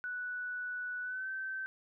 sine tone with pitch glide, 1480 to 1545.5 Hz, F#6 to G6, 0 to -25 cents, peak -36 dBFS, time 0.04-1.66 s, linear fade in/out 0 ms, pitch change +75 cents, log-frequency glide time 1.02-1.29 s, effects none

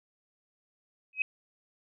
sine tone with exponential growth, 2537 Hz, D#7, 33 cents sharp, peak -20 dBFS, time 1.13-1.22 s, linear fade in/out 2 ms, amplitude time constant 18 ms, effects none

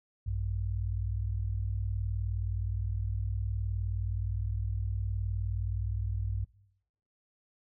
sine tone pair together, 58.63 / 98 Hz, A#1 / G2, +11 / 0 cents, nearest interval major sixth, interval 889 cents, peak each -33 / -32 dBFS, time 0.26-6.45 s, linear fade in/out 10 ms, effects noise-tail reverb RT60 0.8 s tail -22 dB re dry

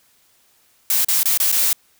blue noise with dropouts, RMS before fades -17 dBFS, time 0.9-1.73 s, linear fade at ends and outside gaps 2 ms, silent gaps 1.047-1.085 / 1.232-1.256 / 1.375-1.4 / 1.517-1.525 s, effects white hiss -58 dBFS RMS until 1.99 s

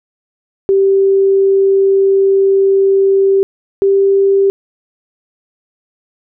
sine tone pair in turn, 390 / 392.9 Hz, G4 / G4, -9 / +4 cents, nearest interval unison, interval 13 cents, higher second, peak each -7 dBFS, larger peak neither, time 0.69-3.43 / 3.82-4.5 s, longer first, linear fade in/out 0 ms, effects none

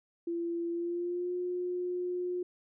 sine tone with pitch glide, 340 to 358.3 Hz, F4 to F4, -46 to +44 cents, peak -31 dBFS, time 0.27-2.43 s, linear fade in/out 5 ms, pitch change +90 cents, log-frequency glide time 0.71-1.33 s, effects none

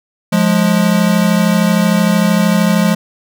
square tone pair together, 176.6 / 209.7 Hz, F3 / G#3, +20 / +17 cents, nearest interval minor third, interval 297 cents, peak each -13 dBFS, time 0.32-2.95 s, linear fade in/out 10 ms, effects none

